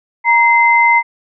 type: tone pair together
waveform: sine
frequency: 940 / 2069 Hz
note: A#5 / C7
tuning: +14 / -20 cents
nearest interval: octave + major second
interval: 1366 cents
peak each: -10 dBFS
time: 0.24-1.03 s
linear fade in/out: 50 ms
effects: none